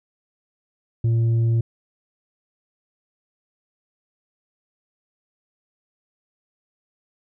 sine tone with tanh clipping, 115 Hz, A#2, 23 cents flat, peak -17 dBFS, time 1.04-1.61 s, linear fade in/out 5 ms, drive 4 dB, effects none

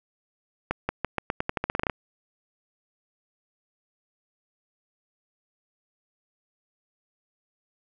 accelerating click train, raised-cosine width 0.5 ms, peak -10 dBFS, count 15, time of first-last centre 0.71-1.898 s, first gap 180 ms, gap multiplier 0.87, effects none

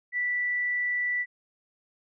sine tone, 1967 Hz, B6, 7 cents flat, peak -25 dBFS, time 0.12-1.26 s, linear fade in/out 50 ms, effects none

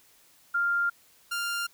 sine / sawtooth tone pair in turn, 1396.9 / 1396.9 Hz, F6 / F6, 0 / 0 cents, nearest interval unison, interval 0 cents, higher neither, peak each -23 / -25 dBFS, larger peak first, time 0.54-0.9 / 1.31-1.67 s, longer neither, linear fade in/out 10 ms, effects white hiss -60 dBFS RMS until 1.73 s

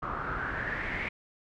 pink noise with low-pass filter sweep, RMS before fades -34 dBFS, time 0.02-1.09 s, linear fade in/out 10 ms, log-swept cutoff 1200 to 2200 Hz, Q 6.5, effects none

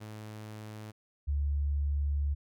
sawtooth / sine tone pair in turn, 107.5 / 71.75 Hz, A2 / D2, -40 / -40 cents, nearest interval perfect fifth, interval 700 cents, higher first, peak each -38 / -27 dBFS, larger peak second, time 0-0.92 / 1.27-2.35 s, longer second, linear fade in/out 20 ms, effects none

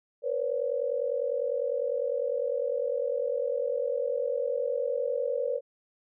sine tone cluster, 476.1 / 516 / 566 Hz, A#4 / C5 / C#5, +37 / -24 / +36 cents, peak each -31 dBFS, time 0.22-5.61 s, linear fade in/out 50 ms, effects none

